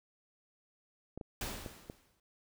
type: clicks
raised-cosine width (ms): 2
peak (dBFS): -29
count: 4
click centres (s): 1.176 / 1.212 / 1.662 / 1.899
type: noise with exponential decay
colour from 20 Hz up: pink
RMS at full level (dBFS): -37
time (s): 1.41-2.2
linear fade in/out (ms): 2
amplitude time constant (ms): 170
effects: none